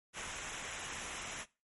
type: noise with comb filter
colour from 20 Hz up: pink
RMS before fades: -43 dBFS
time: 0.13-1.46 s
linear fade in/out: 50 ms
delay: 0.22 ms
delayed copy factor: -0.7
effects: noise-tail reverb RT60 0.3 s tail -21 dB re dry + MP3 48 kbps